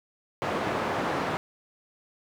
white band-pass noise, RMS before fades -29 dBFS, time 0.42-1.37 s, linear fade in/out 0 ms, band 120 to 1100 Hz, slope 12 dB/octave, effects none

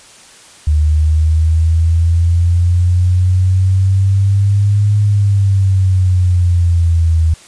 sine exponential two-way sweep, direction up then down, 75.4 to 103.83 to 79.9 Hz, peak -8 dBFS, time 0.67-7.34 s, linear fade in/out 5 ms, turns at 4.98 s, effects white hiss -40 dBFS RMS until 7.47 s + resampled to 22050 Hz

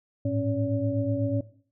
sine tone cluster, 104.9 / 113 / 275.8 / 569 Hz, G#2 / A2 / C#4 / C#5, +18 / +47 / -9 / +45 cents, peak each -31 / -30 / -28 / -31 dBFS, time 0.25-1.41 s, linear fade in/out 5 ms, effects noise-tail reverb RT60 0.5 s tail -17 dB re dry

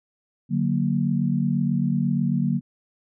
sine chord, D augmented, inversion none, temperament equal, 146.83 / 185 / 233.1 Hz, D3 / F#3 / A#3, 0 / 0 / 0 cents, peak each -24 dBFS, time 0.49-2.61 s, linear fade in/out 50 ms, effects none

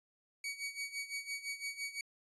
sawtooth tone with tremolo, 2257 Hz, C#7, 31 cents sharp, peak -33 dBFS, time 0.44-2.01 s, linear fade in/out 2 ms, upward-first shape sine, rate 5.9 Hz, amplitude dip 80%, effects resampled to 24000 Hz

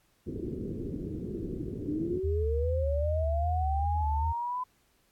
white low-pass noise, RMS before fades -36 dBFS, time 0.26-2.2 s, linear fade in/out 20 ms, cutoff 410 Hz, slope 48 dB/octave
sine linear sweep, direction up, 286.7 to 1013 Hz, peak -30 dBFS, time 1.87-4.64 s, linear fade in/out 10 ms
sine tone with vibrato, 76.4 Hz, D#2, 31 cents flat, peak -27 dBFS, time 2.23-4.33 s, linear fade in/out 20 ms, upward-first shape square, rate 2.5 Hz, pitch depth 70 cents each way
effects pink hiss -69 dBFS RMS until 5.11 s + AAC 64 kbps

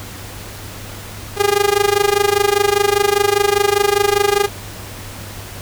sawtooth tone with amplitude modulation, 406.7 Hz, G#4, 36 cents flat, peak -5 dBFS, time 1.36-4.49 s, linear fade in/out 50 ms, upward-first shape sine, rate 25 Hz, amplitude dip 90%, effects added 100 Hz sine -34 dBFS peak until 5.61 s + pink hiss -33 dBFS RMS until 5.61 s

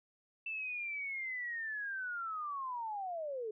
sine linear sweep, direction down, 2667 to 415.3 Hz, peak -37 dBFS, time 0.46-3.51 s, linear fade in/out 5 ms, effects none

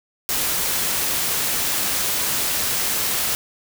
white noise, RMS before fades -22 dBFS, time 0.29-3.35 s, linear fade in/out 0 ms, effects none

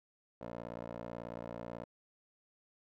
15% pulse tone with band-pass filter, 58.27 Hz, A#1, in tune, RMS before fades -45 dBFS, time 0.41-1.85 s, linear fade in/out 5 ms, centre 570 Hz, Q 1.3, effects none

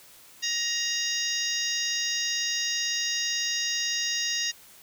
harmonic tone with a mistuned harmonic, 938 Hz, A#5, 11 cents sharp, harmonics 2 / 3 / 4 / 5 / 6 / 7, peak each -33 / -33 / -33 / -33 / -33 / -33 dBFS, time 0.42-4.52 s, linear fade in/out 20 ms, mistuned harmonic 5, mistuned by +82 cents, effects white hiss -52 dBFS RMS until 4.82 s

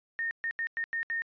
sine tone bursts at uneven times, 1834 Hz, A#6, 29 cents flat, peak -29 dBFS, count 6, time 0.19-0.31 / 0.44-0.51 / 0.59-0.67 / 0.77-0.84 / 0.93-1.03 / 1.1-1.22 s, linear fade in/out 0 ms, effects resampled to 11025 Hz

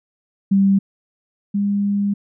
sine tone pair in turn, 196 / 201.9 Hz, G3 / G#3, 0 / -49 cents, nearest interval minor second, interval 51 cents, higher second, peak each -11 / -16 dBFS, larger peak first, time 0.51-0.79 / 1.54-2.14 s, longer second, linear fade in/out 10 ms, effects none

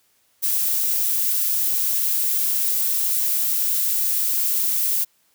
violet noise, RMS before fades -21 dBFS, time 0.42-5.05 s, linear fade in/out 20 ms, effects white hiss -63 dBFS RMS until 5.34 s + high-pass 60 Hz 12 dB/octave

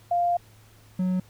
sine / triangle tone pair in turn, 698.5 / 184 Hz, F5 / F#3, 0 / -9 cents, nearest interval octave + major seventh, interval 2309 cents, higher first, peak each -20 dBFS, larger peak neither, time 0.11-0.37 / 0.99-1.2 s, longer first, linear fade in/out 5 ms, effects added 107 Hz sine -53 dBFS peak until 1.29 s + pink hiss -57 dBFS RMS until 1.29 s

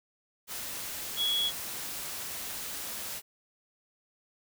sine tone in noise, 3347 Hz, G#7, 13 cents sharp, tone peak -26 dBFS, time 1.16-1.52 s, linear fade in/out 50 ms, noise white, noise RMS -38 dBFS, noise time 0.47-3.22 s, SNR +9 dB, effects none

